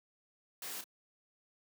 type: noise with echo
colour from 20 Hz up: white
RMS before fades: -43 dBFS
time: 0.62-0.81 s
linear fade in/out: 2 ms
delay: 31 ms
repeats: 1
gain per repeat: -8 dB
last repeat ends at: 0.841 s
effects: high-pass 150 Hz 12 dB/octave